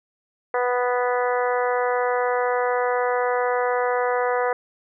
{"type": "harmonic tone", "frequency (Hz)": 246.9, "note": "B3", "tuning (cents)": 0, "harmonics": [2, 3, 4, 5, 6, 7, 8], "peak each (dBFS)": [-22, -26, -28, -30, -32, -33, -34], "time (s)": [0.54, 4.53], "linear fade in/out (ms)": 2, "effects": []}